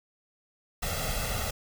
pink noise with comb filter, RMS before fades -31 dBFS, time 0.82-1.51 s, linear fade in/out 10 ms, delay 1.5 ms, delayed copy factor +0.8, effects none

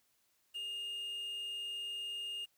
triangle tone with quantisation, 2832 Hz, F7, 23 cents sharp, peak -37 dBFS, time 0.54-2.46 s, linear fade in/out 20 ms, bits 10, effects white hiss -75 dBFS RMS until 2.57 s

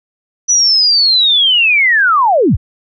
sine linear sweep, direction down, 5970 to 34.38 Hz, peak -7 dBFS, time 0.48-2.57 s, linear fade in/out 20 ms, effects none

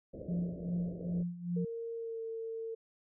white low-pass noise, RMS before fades -46 dBFS, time 0.13-1.23 s, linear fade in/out 10 ms, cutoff 630 Hz, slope 96 dB/octave
sine tone with tremolo, 174.61 Hz, F3, in tune, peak -30 dBFS, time 0.28-1.65 s, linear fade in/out 5 ms, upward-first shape sine, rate 2.5 Hz, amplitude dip 80%
sine tone with pitch glide, 460.6 to 451.6 Hz, A#4 to A4, -21 to +45 cents, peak -37 dBFS, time 1.56-2.75 s, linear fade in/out 10 ms, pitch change -34 cents, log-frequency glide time 1.94-2.22 s
effects none

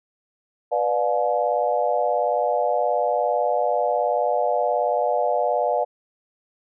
sine chord, B diminished seventh, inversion none, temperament just, 493.9 / 592.7 / 711.2 / 853.4 Hz, B4 / D5 / F5 / Ab5, 0 / +16 / +31 / +47 cents, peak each -25 / -23 / -23 / -27 dBFS, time 0.71-5.85 s, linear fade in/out 20 ms, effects none

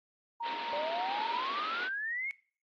sine tone with tremolo, 932.3 Hz, A#5, in tune, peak -34 dBFS, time 0.4-1.41 s, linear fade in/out 10 ms, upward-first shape square, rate 3.6 Hz, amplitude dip 25%
white band-pass noise, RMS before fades -40 dBFS, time 0.42-1.9 s, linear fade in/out 50 ms, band 220 to 4000 Hz, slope 48 dB/octave
sine exponential sweep, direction up, 570 to 2217 Hz, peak -33 dBFS, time 0.73-2.31 s, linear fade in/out 0 ms
effects noise-tail reverb RT60 0.4 s tail -20 dB re dry + Opus 24 kbps

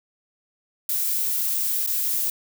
violet noise with dropouts, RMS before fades -24 dBFS, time 0.89-2.3 s, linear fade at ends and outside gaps 2 ms, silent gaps 1.864-1.873 s, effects none

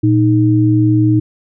sine tone pair together, 116.54 / 311.1 Hz, A#2 / D#4, 0 / 0 cents, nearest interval octave + perfect fourth, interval 1700 cents, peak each -11 dBFS, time 0.03-1.2 s, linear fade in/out 10 ms, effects none

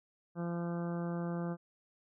harmonic tone, 171.6 Hz, F3, 30 cents flat, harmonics 1 / 2 / 3 / 4 / 5 / 6 / 7 / 8 / 9, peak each -35 / -42 / -44 / -48 / -51 / -55 / -51 / -56 / -55 dBFS, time 0.35-1.57 s, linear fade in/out 50 ms, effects none

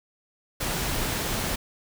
pink noise, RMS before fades -28 dBFS, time 0.6-1.56 s, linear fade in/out 10 ms, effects none

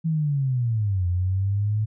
sine linear two-way sweep, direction down then up, 164.81 to 87.5 to 109 Hz, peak -20 dBFS, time 0.04-1.86 s, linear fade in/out 20 ms, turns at 1.07 s, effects none

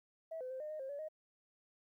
sine tone with pitch steps, 649 / 510 / 521 / 608 / 617 / 533 / 571 / 623 Hz, E5 / C5 / C5 / D#5 / D#5 / C5 / D5 / D#5, -27 / -44 / -7 / -40 / -15 / +32 / -49 / +2 cents, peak -40 dBFS, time 0.31-1.086 s, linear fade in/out 10 ms, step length 97 ms, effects tanh soft clip ceiling -36 dBFS + 13-bit

